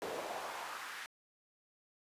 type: noise with high-pass filter sweep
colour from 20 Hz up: brown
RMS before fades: -43 dBFS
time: 0.02-1.06 s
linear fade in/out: 0 ms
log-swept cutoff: 470 to 1700 Hz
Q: 1.9
effects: resampled to 32000 Hz